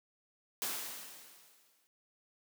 white noise with exponential decay, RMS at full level -35 dBFS, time 0.62-1.87 s, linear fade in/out 0 ms, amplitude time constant 270 ms, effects high-pass 200 Hz 12 dB/octave

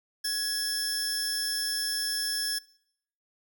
sawtooth tone pair together, 1671 / 5310 Hz, G#6 / E8, +10 / +12 cents, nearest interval octave + minor sixth, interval 2002 cents, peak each -31 / -26 dBFS, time 0.24-2.59 s, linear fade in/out 10 ms, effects noise-tail reverb RT60 0.7 s tail -23 dB re dry

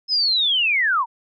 sine linear sweep, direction down, 5190 to 880 Hz, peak -16 dBFS, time 0.08-1.06 s, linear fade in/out 50 ms, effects none

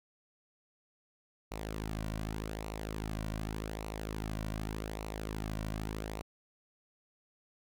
sawtooth tone with flanger, 53.3 Hz, G#1, 46 cents sharp, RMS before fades -39 dBFS, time 1.51-6.22 s, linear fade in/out 10 ms, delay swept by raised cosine 0.6 to 2.4 ms, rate 0.85 Hz, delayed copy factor -0.55, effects none

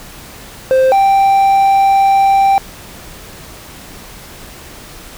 triangle tone pair in turn, 523.3 / 784.1 Hz, C5 / G5, 0 / 0 cents, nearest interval perfect fifth, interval 700 cents, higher second, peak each -5 dBFS, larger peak neither, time 0.71-0.92 / 0.92-2.58 s, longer second, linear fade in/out 0 ms, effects pink hiss -34 dBFS RMS until 5.17 s

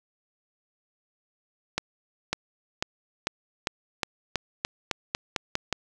accelerating click train, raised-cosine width 0.2 ms, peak -8 dBFS, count 13, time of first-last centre 1.78-5.727 s, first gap 550 ms, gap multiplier 0.9, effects none

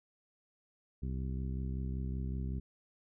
harmonic tone, 65.3 Hz, C2, 3 cents flat, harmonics 1 / 2 / 3 / 4 / 5 / 6, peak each -36 / -40 / -43 / -49 / -55 / -54 dBFS, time 1.02-2.6 s, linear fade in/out 10 ms, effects none

